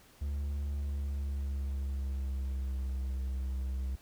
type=tone with pitch glide; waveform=triangle; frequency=71.3 to 65.38 Hz; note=C#2 to C2; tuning=+49 to -1 cents; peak=-30 dBFS; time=0.21-3.96 s; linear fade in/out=10 ms; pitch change=-150 cents; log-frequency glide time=0.68-2.88 s; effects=pink hiss -60 dBFS RMS until 4.01 s